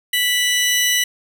sawtooth tone pair together, 1973.1 / 2960 Hz, B6 / F#7, -2 / 0 cents, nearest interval perfect fifth, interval 702 cents, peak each -15 dBFS, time 0.13-1.04 s, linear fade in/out 5 ms, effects none

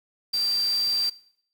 sine tone in noise, 4699 Hz, D8, in tune, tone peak -22 dBFS, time 0.33-1.1 s, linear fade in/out 10 ms, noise white, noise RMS -39 dBFS, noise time 0.33-1.1 s, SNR +14 dB, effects noise-tail reverb RT60 0.6 s tail -19 dB re dry

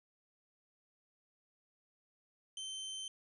sawtooth tone, 3099 Hz, G7, 21 cents flat, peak -38 dBFS, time 2.57-3.08 s, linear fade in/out 2 ms, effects resampled to 24000 Hz

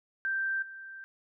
sine tone with level steps, 1568 Hz, G6, in tune, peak -28 / -42 dBFS, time 0.25-1.04 s, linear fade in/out 0 ms, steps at 0.62 s, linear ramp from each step 5 ms, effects none

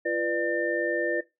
sine tone cluster, 343.1 / 492.7 / 594 / 1800 Hz, F4 / B4 / D5 / A6, -31 / -4 / +20 / +39 cents, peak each -30 dBFS, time 0.05-1.21 s, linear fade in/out 10 ms, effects noise-tail reverb RT60 0.2 s tail -18 dB re dry

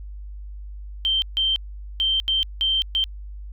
sine tone bursts at uneven times, 3132 Hz, G7, 2 cents flat, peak -18 dBFS, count 6, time 1.05-1.22 / 1.37-1.56 / 2-2.2 / 2.28-2.43 / 2.61-2.82 / 2.95-3.04 s, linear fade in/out 0 ms, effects added 50 Hz sine -33 dBFS peak until 3.52 s

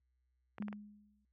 clicks, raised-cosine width 0.5 ms, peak -32 dBFS, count 4, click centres 0.583 / 0.624 / 0.683 / 0.728 s
sine tone with exponential decay, 207.7 Hz, G#3, in tune, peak -36 dBFS, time 0.6-1.25 s, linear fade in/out 2 ms, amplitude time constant 140 ms
effects added 63 Hz sine -70 dBFS peak until 1.32 s + high-pass 80 Hz 12 dB/octave

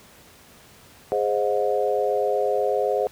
sine chord, Ab dominant seventh, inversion none, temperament equal with one note detuned, 415.3 / 523.3 / 622.3 / 721.8 Hz, Ab4 / C5 / Eb5 / Gb5, 0 / 0 / 0 / -43 cents, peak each -24 / -24 / -27 / -27 dBFS, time 1.12-3.07 s, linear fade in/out 0 ms, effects pink hiss -50 dBFS RMS until 3.11 s + high-pass 60 Hz 12 dB/octave

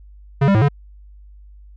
square tone with pitch steps, 138.7 / 197.8 / 108.9 / 143 Hz, C#3 / G3 / A2 / D3, +1 / +16 / -17 / -46 cents, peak -12 dBFS, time 0.41-0.686 s, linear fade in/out 10 ms, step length 69 ms, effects added 50 Hz sine -40 dBFS peak until 1.76 s + low-pass 2000 Hz 12 dB/octave

